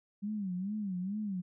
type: tone with vibrato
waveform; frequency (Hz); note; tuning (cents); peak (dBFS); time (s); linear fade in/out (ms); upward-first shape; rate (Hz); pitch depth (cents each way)
sine; 196; G3; 0; -33; 0.22-1.42; 20; sine; 2.3; 160
effects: none